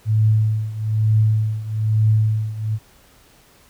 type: tone with tremolo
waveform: sine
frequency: 108.7 Hz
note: A2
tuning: 21 cents flat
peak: -11 dBFS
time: 0.05-2.79 s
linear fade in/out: 50 ms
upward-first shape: triangle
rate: 1.1 Hz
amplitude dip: 85%
effects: pink hiss -52 dBFS RMS until 3.69 s